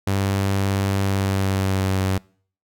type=tone with pitch glide; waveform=sawtooth; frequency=98 to 95.1 Hz; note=G2 to F#2; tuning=0 to +48 cents; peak=-15 dBFS; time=0.07-2.18 s; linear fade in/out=5 ms; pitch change=-52 cents; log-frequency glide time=1.03-1.99 s; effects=noise-tail reverb RT60 0.5 s tail -25 dB re dry